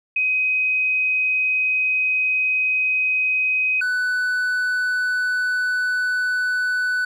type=tone pair in turn; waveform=sine / triangle; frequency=2519 / 1493.1 Hz; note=D#7 / F#6; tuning=+21 / +15 cents; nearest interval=major sixth; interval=906 cents; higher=first; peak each=-17 dBFS; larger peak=neither; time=0.16-3.81 / 3.81-7.05 s; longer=first; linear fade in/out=5 ms; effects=none